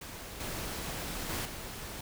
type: noise with level steps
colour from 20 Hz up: pink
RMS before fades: -44 / -38 / -35 / -42 dBFS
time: 0.01-2.01 s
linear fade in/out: 5 ms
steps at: 0.4 / 1.29 / 1.45 s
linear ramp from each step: 5 ms
effects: none